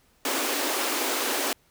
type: high-pass noise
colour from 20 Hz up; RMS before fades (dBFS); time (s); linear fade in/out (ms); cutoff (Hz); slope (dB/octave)
pink; -27; 0.25-1.53; 2; 250; 96
effects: pink hiss -63 dBFS RMS until 1.7 s